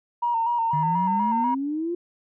sine tone with vibrato, 932.3 Hz, A#5, in tune, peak -20 dBFS, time 0.22-1.55 s, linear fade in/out 10 ms, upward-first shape square, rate 4.1 Hz, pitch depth 39 cents each way
sine exponential sweep, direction up, 146.83 to 354 Hz, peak -24 dBFS, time 0.73-1.95 s, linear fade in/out 5 ms
effects tanh soft clip ceiling -13 dBFS

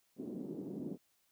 white band-pass noise, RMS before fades -43 dBFS, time 0.16-0.98 s, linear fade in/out 50 ms, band 180 to 340 Hz, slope 24 dB/octave, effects white hiss -75 dBFS RMS until 1.31 s

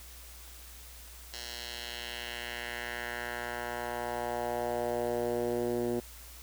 10% pulse tone with band-pass filter sweep, 120 Hz, B2, 49 cents flat, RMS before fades -35 dBFS, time 1.33-6 s, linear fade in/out 5 ms, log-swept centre 4800 to 320 Hz, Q 1.6, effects added 60 Hz sine -50 dBFS peak until 6.42 s + white hiss -51 dBFS RMS until 6.42 s

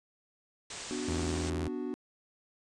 white low-pass noise, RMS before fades -43 dBFS, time 0.7-1.5 s, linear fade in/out 5 ms, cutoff 8800 Hz, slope 96 dB/octave
triangle chord, B minor, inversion none, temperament equal, 246.9 / 293.7 / 370 Hz, B3 / D4 / F#4, 0 / 0 / 0 cents, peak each -36 dBFS, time 0.91-1.94 s, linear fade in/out 0 ms
sawtooth tone with vibrato, 82.4 Hz, E2, in tune, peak -29 dBFS, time 1.08-1.68 s, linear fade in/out 5 ms, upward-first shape triangle, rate 19 Hz, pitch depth 170 cents each way
effects resampled to 24000 Hz

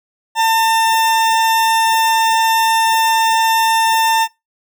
40% pulse tone, 899 Hz, A5, 37 cents sharp, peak -10 dBFS, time 0.35-4.28 s, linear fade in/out 50 ms, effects noise-tail reverb RT60 0.2 s tail -20 dB re dry

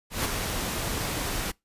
pink noise with ADSR envelope, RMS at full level -25 dBFS, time 0.1-1.52 s, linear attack 150 ms, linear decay 9 ms, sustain -5 dB, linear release 18 ms, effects noise-tail reverb RT60 0.2 s tail -25 dB re dry + resampled to 32000 Hz

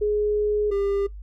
sine / triangle tone pair in turn, 418.7 / 399.4 Hz, G#4 / G4, +14 / +32 cents, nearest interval minor second, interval 82 cents, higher first, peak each -19 dBFS, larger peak neither, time 0.01-0.71 / 0.71-1.07 s, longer first, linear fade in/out 10 ms, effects noise-tail reverb RT60 0.1 s tail -17 dB re dry + added 50 Hz sine -35 dBFS peak until 1.22 s

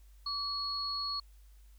sine tone pair together, 1146 / 4342 Hz, D6 / C#8, -43 / -37 cents, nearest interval octave + major seventh, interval 2306 cents, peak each -39 / -34 dBFS, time 0.26-1.2 s, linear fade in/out 5 ms, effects added 50 Hz sine -54 dBFS peak until 1.78 s + white hiss -70 dBFS RMS until 1.78 s

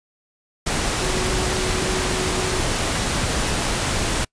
sine tone in noise, 370.7 Hz, F#4, 3 cents sharp, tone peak -27 dBFS, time 1.01-2.61 s, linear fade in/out 10 ms, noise pink, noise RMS -22 dBFS, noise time 0.66-4.25 s, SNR -8 dB, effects noise-tail reverb RT60 0.1 s tail -26 dB re dry + resampled to 22050 Hz

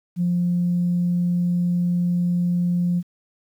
sine tone, 175.7 Hz, F3, 11 cents sharp, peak -17 dBFS, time 0.16-3.03 s, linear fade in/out 50 ms, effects tanh soft clip ceiling -13 dBFS + 9-bit

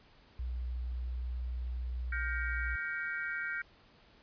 sine tone, 61.5 Hz, B1, 7 cents flat, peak -34 dBFS, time 0.39-2.76 s, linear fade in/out 5 ms
sine chord, G half-diminished seventh, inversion third, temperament just, 1411.2 / 1568 / 1881.6 / 2258 Hz, F6 / G6 / Bb6 / Db7, +18 / 0 / +16 / +31 cents, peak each -39 / -38 / -41 / -43 dBFS, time 2.12-3.62 s, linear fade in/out 5 ms
effects pink hiss -62 dBFS RMS until 4.22 s + resampled to 11025 Hz

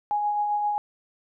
sine tone with tremolo, 830.6 Hz, G#5, in tune, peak -21 dBFS, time 0.11-0.78 s, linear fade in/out 0 ms, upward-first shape sine, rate 7.6 Hz, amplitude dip 30%, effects none

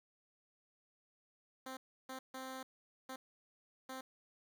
10% pulse tone bursts at uneven times, 261.6 Hz, C4, in tune, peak -36 dBFS, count 5, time 1.66-1.77 / 2.09-2.19 / 2.34-2.63 / 3.09-3.16 / 3.89-4.01 s, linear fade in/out 5 ms, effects none

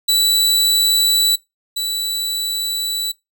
sawtooth tone pair in turn, 3951 / 3951 Hz, B7 / B7, 0 / 0 cents, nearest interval unison, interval 0 cents, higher neither, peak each -9 / -16 dBFS, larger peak first, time 0.08-1.36 / 1.76-3.12 s, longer second, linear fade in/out 10 ms, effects noise-tail reverb RT60 0.2 s tail -22 dB re dry

